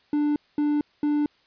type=tone bursts; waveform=triangle; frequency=295.3 Hz; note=D4; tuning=10 cents sharp; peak=-18 dBFS; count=3; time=0.13-1.26 s; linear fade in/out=2 ms; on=230 ms; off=220 ms; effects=white hiss -62 dBFS RMS until 1.46 s + resampled to 11025 Hz